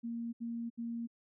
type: tone bursts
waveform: sine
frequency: 233.1 Hz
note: A#3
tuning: in tune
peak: -36 dBFS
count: 3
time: 0.03-1.074 s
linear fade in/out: 20 ms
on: 300 ms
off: 72 ms
effects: none